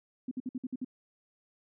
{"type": "tone bursts", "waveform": "sine", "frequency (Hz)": 254.2, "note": "C4", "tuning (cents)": -50, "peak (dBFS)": -32, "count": 7, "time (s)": [0.28, 0.847], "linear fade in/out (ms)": 5, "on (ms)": 33, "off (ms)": 56, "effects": []}